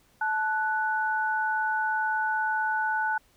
sine tone pair together, 871 / 1481.9 Hz, A5 / F#6, -18 / +2 cents, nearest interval major sixth, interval 920 cents, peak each -27 dBFS, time 0.21-3.18 s, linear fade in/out 5 ms, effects pink hiss -63 dBFS RMS until 3.36 s

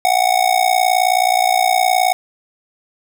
square tone with amplitude modulation, 740 Hz, F#5, in tune, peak -9 dBFS, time 0.05-2.13 s, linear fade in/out 0 ms, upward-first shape sine, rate 59.1 Hz, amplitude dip 90%, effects none

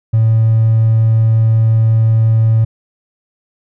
triangle tone with hard clipping, 111.8 Hz, A2, 28 cents sharp, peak -8 dBFS, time 0.13-2.65 s, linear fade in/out 10 ms, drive 4 dB, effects none

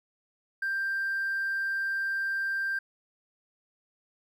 triangle tone with hard clipping, 1580 Hz, G6, 13 cents sharp, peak -27 dBFS, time 0.62-2.79 s, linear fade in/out 5 ms, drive 2 dB, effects none

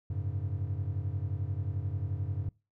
triangle chord, F# suspended second, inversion none, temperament equal, 92.5 / 103.83 / 138.59 Hz, F#2 / G#2 / C#3, 0 / 0 / 0 cents, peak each -32 / -33 / -37 dBFS, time 0.1-2.49 s, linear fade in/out 5 ms, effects noise-tail reverb RT60 0.3 s tail -24 dB re dry

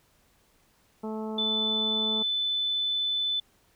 harmonic tone, 217.8 Hz, A3, 17 cents flat, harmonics 1 / 2 / 3 / 4 / 5 / 6, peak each -33 / -36 / -43 / -41 / -49 / -50 dBFS, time 1.03-2.23 s, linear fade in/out 10 ms
sine tone, 3508 Hz, A7, 6 cents flat, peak -25 dBFS, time 1.38-3.4 s, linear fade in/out 5 ms
effects pink hiss -65 dBFS RMS until 3.75 s

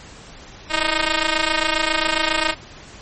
5% pulse ring-modulated tone, 310.7 Hz, D#4, 2 cents flat, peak -3 dBFS, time 0.69-2.55 s, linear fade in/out 50 ms, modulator 297 Hz, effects pink hiss -41 dBFS RMS until 3.01 s + MP3 32 kbps

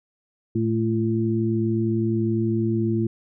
sine tone cluster, 112.3 / 220.5 / 340.1 Hz, A2 / A3 / F4, +36 / +4 / -46 cents, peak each -24 dBFS, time 0.55-3.07 s, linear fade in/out 5 ms, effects none

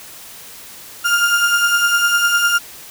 35% pulse beating tone pair, 1396.9 / 1406.8 Hz, F6 / F6, 0 / +12 cents, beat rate 9.9 Hz, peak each -18 / -12 dBFS, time 1.04-2.59 s, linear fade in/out 20 ms, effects white hiss -37 dBFS RMS until 2.9 s

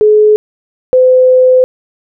sine tone pair in turn, 425.1 / 510.5 Hz, G#4 / C5, +40 / -43 cents, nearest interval minor third, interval 317 cents, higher second, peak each -3 dBFS, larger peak neither, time 0.01-0.36 / 0.93-1.64 s, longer second, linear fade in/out 0 ms, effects none

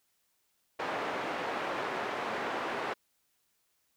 pink band-pass noise, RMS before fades -35 dBFS, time 0.79-2.94 s, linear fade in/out 10 ms, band 430 to 1800 Hz, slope 12 dB/octave, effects white hiss -75 dBFS RMS until 3.96 s

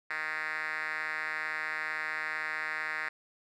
5% pulse tone with band-pass filter, 155.56 Hz, D#3, in tune, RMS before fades -35 dBFS, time 0.1-3.09 s, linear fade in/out 5 ms, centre 1900 Hz, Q 3.6, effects none

